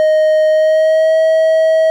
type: tone with pitch glide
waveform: triangle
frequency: 622.3 to 640.2 Hz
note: D#5 to D#5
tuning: 0 to +49 cents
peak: -6 dBFS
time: 0-1.9 s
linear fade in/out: 0 ms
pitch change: +49 cents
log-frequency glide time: 0.49-1.17 s
effects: none